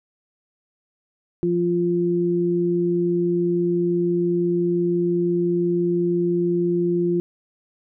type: tone pair together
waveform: sine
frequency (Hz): 174.1 / 348.2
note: F3 / F4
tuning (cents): -5 / -5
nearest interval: octave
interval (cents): 1200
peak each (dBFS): -23 / -19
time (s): 1.43-7.2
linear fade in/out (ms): 0
effects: none